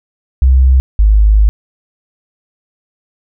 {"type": "tone pair in turn", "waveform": "sine", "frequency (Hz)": [65, 52.21], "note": ["C2", "G#1"], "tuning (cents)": [-11, 10], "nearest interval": "major third", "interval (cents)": 379, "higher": "first", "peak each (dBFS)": -4, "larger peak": "neither", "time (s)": [[0.42, 0.8], [0.99, 1.49]], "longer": "second", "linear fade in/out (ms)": 0, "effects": []}